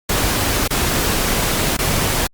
pink noise with dropouts, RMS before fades -18 dBFS, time 0.09-2.27 s, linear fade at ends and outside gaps 5 ms, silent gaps 0.678-0.705 / 1.769-1.788 s, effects Opus 48 kbps

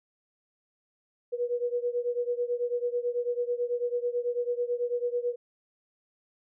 sine beating tone pair, 481.1 / 490.2 Hz, B4 / B4, -45 / -13 cents, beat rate 9.1 Hz, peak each -29 / -31 dBFS, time 1.32-5.36 s, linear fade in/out 20 ms, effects none

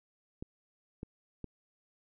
clicks, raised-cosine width 3 ms, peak -27 dBFS, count 3, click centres 0.425 / 1.031 / 1.443 s, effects none

